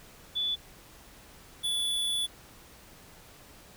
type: tone pair in turn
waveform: sine / square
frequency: 3462 / 3444 Hz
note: A7 / A7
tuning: -29 / -38 cents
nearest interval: unison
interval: 9 cents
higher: first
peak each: -27 / -28 dBFS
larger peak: first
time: 0.35-0.56 / 1.63-2.27 s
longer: second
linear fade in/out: 20 ms
effects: pink hiss -53 dBFS RMS until 3.76 s